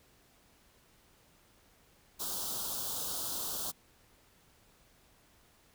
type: band-stop noise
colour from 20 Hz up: white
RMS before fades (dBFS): -37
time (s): 2.19-3.72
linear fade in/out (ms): 20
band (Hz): 1400 to 3200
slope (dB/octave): 48
effects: pink hiss -65 dBFS RMS until 5.74 s